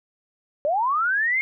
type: linear sweep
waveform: sine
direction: up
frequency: 559 to 2164 Hz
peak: -19 dBFS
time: 0.65-1.41 s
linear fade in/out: 0 ms
effects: none